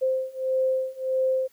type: beating tone pair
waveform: sine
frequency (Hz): 521 / 522.6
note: C5 / C5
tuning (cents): -7 / -2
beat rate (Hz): 1.6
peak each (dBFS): -26 / -25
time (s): 0.01-1.48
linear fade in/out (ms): 20
effects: white hiss -62 dBFS RMS until 1.52 s